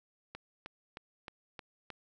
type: click train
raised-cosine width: 0.3 ms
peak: -27 dBFS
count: 6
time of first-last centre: 0.35-1.903 s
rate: 3.22 Hz
effects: none